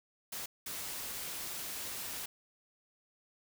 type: noise bursts at uneven times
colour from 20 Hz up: white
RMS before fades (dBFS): -41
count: 2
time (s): 0.32-0.46 / 0.66-2.26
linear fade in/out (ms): 5
effects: none